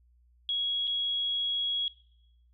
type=tone with dropouts; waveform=sine; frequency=3322 Hz; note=G#7; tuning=in tune; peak=-27 dBFS; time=0.49-1.88 s; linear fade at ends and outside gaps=1 ms; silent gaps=0.872-0.876 s; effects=noise-tail reverb RT60 0.9 s tail -20 dB re dry + added 60 Hz sine -60 dBFS peak until 2.53 s

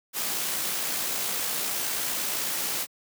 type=noise with amplitude modulation; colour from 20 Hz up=white; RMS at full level=-28 dBFS; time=0.13-2.87 s; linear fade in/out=50 ms; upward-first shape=sine; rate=59.5 Hz; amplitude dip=25%; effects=high-pass 150 Hz 12 dB/octave

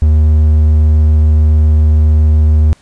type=tone; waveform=triangle; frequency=76.8 Hz; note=D#2; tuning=22 cents flat; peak=-3 dBFS; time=0.02-2.73 s; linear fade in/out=0 ms; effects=pink hiss -48 dBFS RMS until 2.81 s + resampled to 22050 Hz

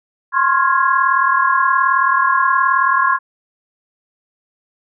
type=chord; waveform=sine; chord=Db major seventh; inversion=third; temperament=equal with one note detuned; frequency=1046.5 / 1085.3 / 1396.9 / 1661.2 Hz; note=C6 / Db6 / F6 / Ab6; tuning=0 / -37 / 0 / 0 cents; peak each=-16 / -16 / -20 / -18 dBFS; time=0.32-3.19 s; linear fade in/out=50 ms; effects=none

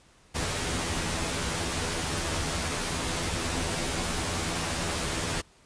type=noise with comb filter; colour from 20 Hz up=pink; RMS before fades=-30 dBFS; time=0.34-5.42 s; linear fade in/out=20 ms; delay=12 ms; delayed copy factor=+0.7; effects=pink hiss -59 dBFS RMS until 5.65 s + resampled to 22050 Hz

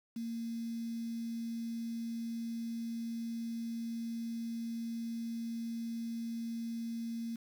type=tone with quantisation; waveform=sine; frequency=230.3 Hz; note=A#3; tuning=21 cents flat; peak=-36 dBFS; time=0.16-7.36 s; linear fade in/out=5 ms; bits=9; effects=none

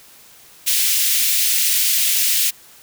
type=high-pass noise; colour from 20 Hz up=white; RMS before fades=-17 dBFS; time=0.66-2.51 s; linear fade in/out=20 ms; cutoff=2200 Hz; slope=24 dB/octave; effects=white hiss -46 dBFS RMS until 2.82 s

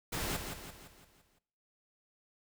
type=noise with echo; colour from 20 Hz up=pink; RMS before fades=-36 dBFS; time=0.12-0.37 s; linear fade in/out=10 ms; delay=170 ms; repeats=6; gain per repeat=-6 dB; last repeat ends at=1.39 s; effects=noise-tail reverb RT60 0.7 s tail -19 dB re dry

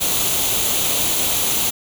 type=noise with comb filter; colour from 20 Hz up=white; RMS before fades=-19 dBFS; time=0-1.71 s; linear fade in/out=20 ms; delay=0.29 ms; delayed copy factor=+0.55; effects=none

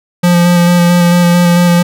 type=tone with vibrato; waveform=square; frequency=174.61 Hz; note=F3; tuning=in tune; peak=-6 dBFS; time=0.23-1.83 s; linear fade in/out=10 ms; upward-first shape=square; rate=4.5 Hz; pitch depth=13 cents each way; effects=none

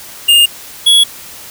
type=tone pair in turn; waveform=square; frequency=2825 / 3360 Hz; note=F7 / G#7; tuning=+19 / +19 cents; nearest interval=minor third; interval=300 cents; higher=second; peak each=-5 dBFS; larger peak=neither; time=0.28-0.46 / 0.86-1.04 s; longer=neither; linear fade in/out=10 ms; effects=white hiss -32 dBFS RMS until 1.5 s

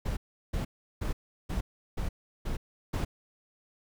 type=noise bursts; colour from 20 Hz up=brown; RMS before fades=-31 dBFS; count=7; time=0.05-3.05 s; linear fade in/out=10 ms; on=120 ms; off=360 ms; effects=none

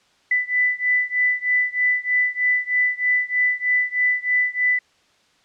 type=beating tone pair; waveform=sine; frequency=1990 / 1993.2 Hz; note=B6 / B6; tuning=+13 / +15 cents; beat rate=3.2 Hz; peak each=-20 / -21 dBFS; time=0.31-4.79 s; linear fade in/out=5 ms; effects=white hiss -59 dBFS RMS until 5.44 s + low-pass 5000 Hz 12 dB/octave

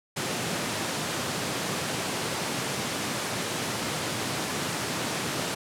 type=high-pass noise; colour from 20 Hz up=pink; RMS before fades=-30 dBFS; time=0.16-5.55 s; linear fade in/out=10 ms; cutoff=120 Hz; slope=24 dB/octave; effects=low-pass 10000 Hz 12 dB/octave

